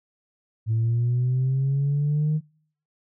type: linear sweep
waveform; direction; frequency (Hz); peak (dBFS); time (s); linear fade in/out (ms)
sine; up; 110 to 155.56; -18; 0.66-2.41; 50
effects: noise-tail reverb RT60 0.6 s tail -26 dB re dry + tanh soft clip ceiling -17 dBFS